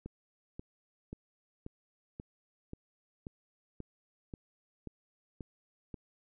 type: click train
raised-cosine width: 3 ms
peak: -29 dBFS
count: 12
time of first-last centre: 0.06-5.942 s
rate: 1.87 Hz
effects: none